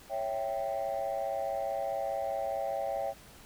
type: chord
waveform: sine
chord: C# diminished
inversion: none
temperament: equal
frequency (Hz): 554.4 / 659.3 / 784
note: C#5 / E5 / G5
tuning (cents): 0 / 0 / 0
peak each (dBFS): -34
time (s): 0.09-3.14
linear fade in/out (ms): 50
effects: tanh soft clip ceiling -25 dBFS + pink hiss -54 dBFS RMS until 3.45 s